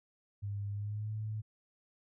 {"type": "tone with pitch glide", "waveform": "sine", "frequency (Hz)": [101.3, 107.95], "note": ["G#2", "A2"], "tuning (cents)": [-43, -33], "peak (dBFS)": -35, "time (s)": [0.42, 1.42], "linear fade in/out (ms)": 20, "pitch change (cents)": 110, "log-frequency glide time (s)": [0.71, 1.12], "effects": []}